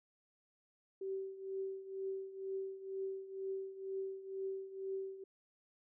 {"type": "tone with tremolo", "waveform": "sine", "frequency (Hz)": 385.5, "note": "G4", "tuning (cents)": -29, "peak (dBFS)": -36, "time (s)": [1.01, 5.24], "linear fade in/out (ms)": 5, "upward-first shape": "triangle", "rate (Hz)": 2.1, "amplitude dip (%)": 80, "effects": []}